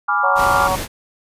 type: chord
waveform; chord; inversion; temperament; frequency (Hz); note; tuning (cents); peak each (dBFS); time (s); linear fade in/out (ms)
sine; G# diminished seventh; none; equal; 830.6 / 987.8 / 1174.7 / 1396.9; G#5 / B5 / D6 / F6; 0 / 0 / 0 / 0; -21 / -24 / -19 / -19; 0.08-0.68; 10
type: harmonic tone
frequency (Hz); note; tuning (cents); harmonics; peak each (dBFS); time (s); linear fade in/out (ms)
186.9; F#3; +18; 3 / 4 / 5 / 6; -22 / -22 / -22 / -22; 0.23-0.76; 10
type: noise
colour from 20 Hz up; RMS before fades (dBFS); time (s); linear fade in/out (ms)
pink; -25; 0.35-0.88; 50
effects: resampled to 32000 Hz